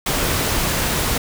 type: noise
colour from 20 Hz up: pink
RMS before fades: -20 dBFS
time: 0.06-1.18 s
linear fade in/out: 5 ms
effects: none